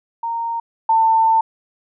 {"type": "tone pair in turn", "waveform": "sine", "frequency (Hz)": [925, 895.6], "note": ["A#5", "A5"], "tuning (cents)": [-14, 30], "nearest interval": "minor second", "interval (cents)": 56, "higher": "first", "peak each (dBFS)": [-20, -11], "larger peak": "second", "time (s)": [[0.23, 0.6], [0.89, 1.41]], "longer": "second", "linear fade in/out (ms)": 5, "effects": []}